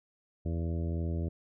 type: harmonic tone with a mistuned harmonic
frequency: 83 Hz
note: E2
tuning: 12 cents sharp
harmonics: 1 / 2 / 3 / 4 / 5 / 6 / 7 / 8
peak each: -31 / -37 / -42 / -42 / -46 / -51 / -48 / -54 dBFS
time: 0.45-1.29 s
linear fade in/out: 10 ms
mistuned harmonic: 8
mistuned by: +28 cents
effects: none